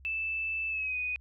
sine tone with pitch glide, 2637 to 2489 Hz, E7 to D#7, 0 to 0 cents, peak -30 dBFS, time 0.05-1.16 s, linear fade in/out 0 ms, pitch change -100 cents, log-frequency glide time 0.69-0.97 s, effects added 67 Hz sine -51 dBFS peak until 1.2 s

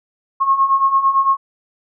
sine beating tone pair, 1079 / 1087.9 Hz, C#6 / C#6, -47 / -33 cents, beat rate 8.9 Hz, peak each -18 / -13 dBFS, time 0.4-1.37 s, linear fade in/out 20 ms, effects none

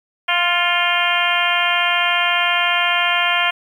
harmonic tone with a mistuned harmonic, 349.2 Hz, F4, in tune, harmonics 2 / 3 / 4 / 5 / 6 / 7 / 8 / 9, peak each -23 / -23 / -23 / -23 / -23 / -23 / -23 / -23 dBFS, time 0.28-3.51 s, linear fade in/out 10 ms, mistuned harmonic 6, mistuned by +30 cents, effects 8-bit

